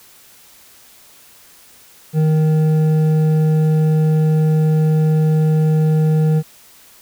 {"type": "tone with hard clipping", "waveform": "sine", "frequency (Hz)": 156, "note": "D#3", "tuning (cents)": 5, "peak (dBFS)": -13, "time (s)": [2.13, 6.43], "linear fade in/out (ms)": 50, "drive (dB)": 7, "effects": ["white hiss -46 dBFS RMS until 7.01 s"]}